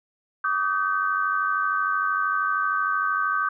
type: tone cluster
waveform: sine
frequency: 1148 / 1241 / 1542 Hz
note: D6 / D#6 / G6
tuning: -40 / -5 / -29 cents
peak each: -26 / -26 / -25 dBFS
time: 0.44-3.49 s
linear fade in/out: 5 ms
effects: none